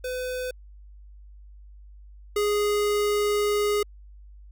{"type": "tone pair in turn", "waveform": "square", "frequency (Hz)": [505, 414.5], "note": ["B4", "G#4"], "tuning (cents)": [39, -3], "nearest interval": "minor third", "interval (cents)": 342, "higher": "first", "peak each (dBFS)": [-29, -22], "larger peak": "second", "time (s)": [[0.04, 0.51], [2.36, 3.83]], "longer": "second", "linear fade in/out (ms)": 5, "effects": ["added 50 Hz sine -44 dBFS peak until 4.51 s"]}